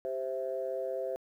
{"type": "chord", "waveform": "sine", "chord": "C major", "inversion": "second", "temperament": "equal", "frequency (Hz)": [392, 523.3, 659.3], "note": ["G4", "C5", "E5"], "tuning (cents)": [0, 0, 0], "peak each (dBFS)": [-38, -34, -37], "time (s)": [0.05, 1.16], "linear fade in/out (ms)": 0, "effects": ["tanh soft clip ceiling -23 dBFS", "11-bit"]}